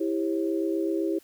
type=tone cluster; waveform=sine; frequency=328.8 / 396.5 / 541 Hz; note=E4 / G4 / C#5; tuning=-4 / +20 / -42 cents; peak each=-26 / -29 / -34 dBFS; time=0-1.19 s; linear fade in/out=10 ms; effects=white hiss -58 dBFS RMS until 1.23 s

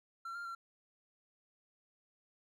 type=tone with pitch steps; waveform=triangle; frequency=1359 / 1398 / 1363 Hz; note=F6 / F6 / F6; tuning=-48 / +1 / -43 cents; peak=-39 dBFS; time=0.25-0.55 s; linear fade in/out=5 ms; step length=100 ms; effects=none

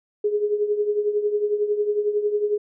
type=tone with tremolo; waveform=sine; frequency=416.6 Hz; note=G#4; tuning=5 cents sharp; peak=-16 dBFS; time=0.24-2.58 s; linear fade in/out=5 ms; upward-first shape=triangle; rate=11 Hz; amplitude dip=75%; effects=none

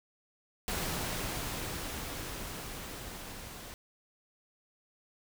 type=noise with level ramp; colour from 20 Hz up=pink; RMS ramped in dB=-34 to -46 dBFS; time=0.68-3.74 s; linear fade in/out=0 ms; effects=none

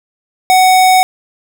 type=tone; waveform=square; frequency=745 Hz; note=F#5; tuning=12 cents sharp; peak=-6 dBFS; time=0.5-1.03 s; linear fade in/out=0 ms; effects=none

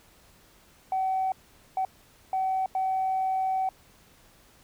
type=tone bursts at uneven times; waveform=sine; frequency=759 Hz; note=F#5; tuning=44 cents sharp; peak=-23 dBFS; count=4; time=0.92-1.32 / 1.77-1.85 / 2.33-2.66 / 2.75-3.69 s; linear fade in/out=2 ms; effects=tanh soft clip ceiling -20 dBFS + pink hiss -58 dBFS RMS until 4.63 s

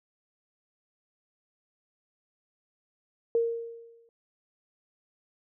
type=tone with exponential decay; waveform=sine; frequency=463.3 Hz; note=A#4; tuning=11 cents flat; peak=-20 dBFS; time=3.35-4.09 s; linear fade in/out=1 ms; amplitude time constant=160 ms; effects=none

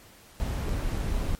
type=noise with dropouts; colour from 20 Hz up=brown; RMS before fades=-28 dBFS; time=0.4-1.35 s; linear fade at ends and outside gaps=0 ms; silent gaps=0.687-0.692 s; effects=pink hiss -53 dBFS RMS until 1.39 s + MP3 64 kbps

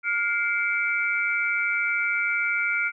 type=tone cluster; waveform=sine; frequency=1412 / 2107 / 2305 Hz; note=F6 / C7 / D7; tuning=+19 / +12 / -33 cents; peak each=-25 / -29 / -26 dBFS; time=0.03-2.92 s; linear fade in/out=50 ms; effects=none

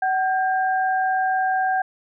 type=tone pair together; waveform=sine; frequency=754 / 1600 Hz; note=F#5 / G6; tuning=+32 / +35 cents; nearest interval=octave + minor second; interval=1303 cents; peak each=-19 / -25 dBFS; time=0.02-1.82 s; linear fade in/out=5 ms; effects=none

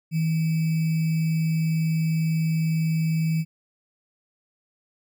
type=tone with sample-and-hold; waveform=sine; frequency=161 Hz; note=E3; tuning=41 cents flat; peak=-20 dBFS; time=0.11-3.45 s; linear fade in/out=50 ms; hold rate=2450 Hz; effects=none

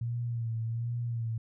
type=tone with vibrato; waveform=sine; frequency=116.3 Hz; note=A#2; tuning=4 cents flat; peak=-30 dBFS; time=0.01-1.38 s; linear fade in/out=5 ms; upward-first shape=sine; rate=1.3 Hz; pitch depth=49 cents each way; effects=none

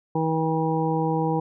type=harmonic tone; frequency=160.4 Hz; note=E3; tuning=47 cents flat; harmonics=1 / 2 / 3 / 5 / 6; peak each=-25 / -27 / -27 / -28 / -31 dBFS; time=0.15-1.4 s; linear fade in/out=5 ms; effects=none

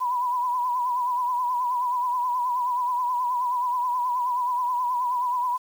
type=tone with vibrato; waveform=sine; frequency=987.8 Hz; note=B5; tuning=in tune; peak=-22 dBFS; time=0-5.58 s; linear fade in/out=20 ms; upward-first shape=triangle; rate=9.4 Hz; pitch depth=66 cents each way; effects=8-bit

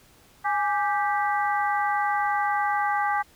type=harmonic tone with a mistuned harmonic; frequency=392 Hz; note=G4; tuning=in tune; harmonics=2 / 3 / 4 / 5; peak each=-24 / -28 / -30 / -32 dBFS; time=0.44-3.23 s; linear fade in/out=20 ms; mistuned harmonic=2; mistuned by=+88 cents; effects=pink hiss -56 dBFS RMS until 3.35 s

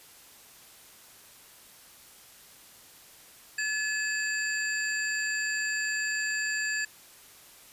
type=tone cluster; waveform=sine; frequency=1717 / 2591 / 4647 / 7350 Hz; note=A6 / E7 / D8 / A#8; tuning=-43 / -30 / -19 / -25 cents; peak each=-29 / -37 / -38 / -36 dBFS; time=3.58-6.85 s; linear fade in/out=5 ms; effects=white hiss -53 dBFS RMS until 7.72 s + resampled to 32000 Hz

